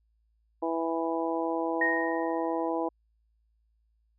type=harmonic tone; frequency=164.81 Hz; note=E3; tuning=in tune; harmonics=2 / 3 / 4 / 5 / 6; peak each=-31 / -33 / -34 / -35 / -36 dBFS; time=0.62-2.89 s; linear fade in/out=10 ms
type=tone with exponential decay; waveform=sine; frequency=1862 Hz; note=A#6; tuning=2 cents flat; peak=-22 dBFS; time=1.81-2.69 s; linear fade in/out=5 ms; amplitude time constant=190 ms
effects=added 55 Hz sine -67 dBFS peak until 4.18 s